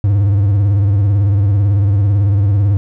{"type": "tone with vibrato", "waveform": "triangle", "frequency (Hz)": 100.3, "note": "G2", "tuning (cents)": 40, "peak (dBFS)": -7, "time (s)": [0.04, 2.77], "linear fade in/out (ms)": 0, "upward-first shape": "sine", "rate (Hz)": 18, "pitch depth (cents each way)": 90, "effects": []}